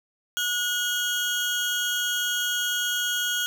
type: tone pair together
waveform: 30% pulse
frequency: 1453 / 3262 Hz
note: F#6 / G#7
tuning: -32 / -32 cents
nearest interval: octave + major second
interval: 1400 cents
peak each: -24 dBFS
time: 0.37-3.46 s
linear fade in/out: 0 ms
effects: none